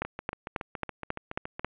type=two click trains; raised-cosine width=0.5 ms; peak=-14 / -20 dBFS; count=7 / 12; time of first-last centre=0.02-1.646 / 0.05-1.595 s; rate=3.69 / 7.12 Hz; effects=resampled to 8000 Hz + 9-bit